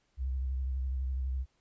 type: tone with vibrato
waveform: sine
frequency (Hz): 65.2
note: C2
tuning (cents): -5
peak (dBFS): -30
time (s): 0.17-1.46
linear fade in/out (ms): 50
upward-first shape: sine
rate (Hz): 12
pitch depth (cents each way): 55
effects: pink hiss -74 dBFS RMS until 1.6 s + resampled to 16000 Hz